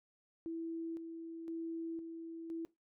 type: tone with tremolo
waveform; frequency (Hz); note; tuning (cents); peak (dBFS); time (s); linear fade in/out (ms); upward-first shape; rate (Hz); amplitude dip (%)
sine; 329.6; E4; 0; -38; 0.46-2.65; 0; square; 0.98; 45
effects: noise-tail reverb RT60 0.2 s tail -19 dB re dry